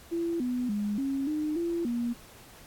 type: tone with pitch steps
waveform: sine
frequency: 337.4 / 248.1 / 206.6 / 272.6 / 304.5 / 340 / 237.9 Hz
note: E4 / B3 / G#3 / C#4 / D#4 / F4 / A#3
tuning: +40 / +8 / -9 / -29 / -37 / -46 / +35 cents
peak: -27 dBFS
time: 0.11-2.14 s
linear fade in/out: 20 ms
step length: 290 ms
effects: pink hiss -52 dBFS RMS until 2.66 s + AAC 64 kbps